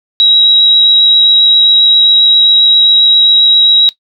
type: tone with vibrato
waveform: sine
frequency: 3850 Hz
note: B7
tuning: 45 cents flat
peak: -3 dBFS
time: 0.2-3.89 s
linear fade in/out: 0 ms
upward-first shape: sine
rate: 7.5 Hz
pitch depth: 8 cents each way
effects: noise-tail reverb RT60 0.1 s tail -17 dB re dry